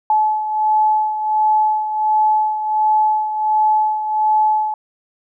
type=beating tone pair; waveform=sine; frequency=859 / 860.4 Hz; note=A5 / A5; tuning=-42 / -39 cents; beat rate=1.4 Hz; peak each=-14 / -21 dBFS; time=0.1-4.74 s; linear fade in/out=2 ms; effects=none